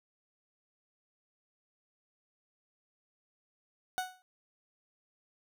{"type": "tone with exponential decay", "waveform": "30% pulse", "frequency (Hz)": 740, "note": "F#5", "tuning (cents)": 0, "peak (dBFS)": -26, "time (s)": [3.98, 4.22], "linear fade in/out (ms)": 0, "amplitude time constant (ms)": 51, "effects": []}